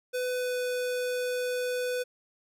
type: tone with pitch glide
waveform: square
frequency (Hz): 501 to 497.8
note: B4 to B4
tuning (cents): +25 to +14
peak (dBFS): -29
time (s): 0.13-2.04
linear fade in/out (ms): 20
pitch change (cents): -11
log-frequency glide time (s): 0.3-0.57
effects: none

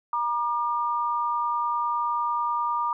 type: tone pair together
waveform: sine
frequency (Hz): 950.5 / 1200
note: A#5 / D6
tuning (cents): +33 / +37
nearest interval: major third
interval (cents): 404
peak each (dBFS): -26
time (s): 0.13-2.93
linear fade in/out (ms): 2
effects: none

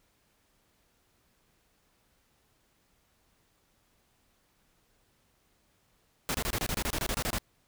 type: noise bursts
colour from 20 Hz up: pink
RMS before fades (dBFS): -31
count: 14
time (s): 6.29-7.384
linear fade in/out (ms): 0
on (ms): 54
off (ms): 26
effects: pink hiss -70 dBFS RMS until 7.67 s

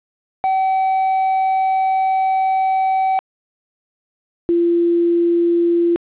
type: tone pair in turn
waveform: triangle / sine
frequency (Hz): 763 / 342.3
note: G5 / F4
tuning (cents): -47 / -35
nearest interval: octave + major second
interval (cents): 1388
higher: first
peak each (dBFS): -12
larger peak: neither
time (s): 0.44-3.19 / 4.49-5.96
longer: first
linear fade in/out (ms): 0
effects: resampled to 8000 Hz + 8-bit

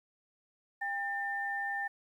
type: tone pair together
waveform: sine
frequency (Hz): 800 / 1795.9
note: G5 / A6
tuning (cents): +35 / +35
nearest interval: octave + major second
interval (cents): 1400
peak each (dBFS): -37 / -34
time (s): 0.81-1.88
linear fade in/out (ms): 10
effects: 11-bit

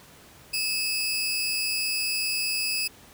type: tone pair together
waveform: sawtooth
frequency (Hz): 2601 / 4907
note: E7 / D#8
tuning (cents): -24 / -25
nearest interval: major seventh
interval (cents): 1099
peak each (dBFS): -25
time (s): 0.53-2.88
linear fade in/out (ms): 10
effects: pink hiss -51 dBFS RMS until 3.13 s + high-pass 60 Hz 12 dB/octave

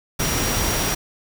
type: tone in noise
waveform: sine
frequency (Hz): 5700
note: F8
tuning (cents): +34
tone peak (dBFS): -29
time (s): 0.19-0.95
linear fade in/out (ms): 10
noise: pink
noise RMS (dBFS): -22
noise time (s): 0.19-0.95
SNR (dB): -10
effects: none

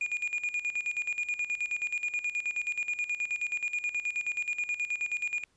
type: tone with tremolo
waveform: triangle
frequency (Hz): 2436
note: D#7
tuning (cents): -37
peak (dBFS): -26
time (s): 0.01-5.44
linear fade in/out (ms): 2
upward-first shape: square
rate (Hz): 9.4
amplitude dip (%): 75
effects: pink hiss -70 dBFS RMS until 5.56 s + resampled to 22050 Hz

